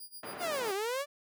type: tone with tremolo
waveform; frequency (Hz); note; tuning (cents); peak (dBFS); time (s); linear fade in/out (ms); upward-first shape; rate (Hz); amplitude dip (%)
5% pulse; 4850; D#8; -45; -36; 0-0.73; 2; sine; 7.6; 90
type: band-pass noise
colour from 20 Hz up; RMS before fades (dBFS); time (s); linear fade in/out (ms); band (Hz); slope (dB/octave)
pink; -43; 0.23-0.71; 2; 320 to 1700; 12
type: linear two-way sweep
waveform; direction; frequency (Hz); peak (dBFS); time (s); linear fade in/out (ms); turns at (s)
sawtooth; down then up; 740 to 374.8 to 590; -28; 0.39-1.06; 50; 0.73
effects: none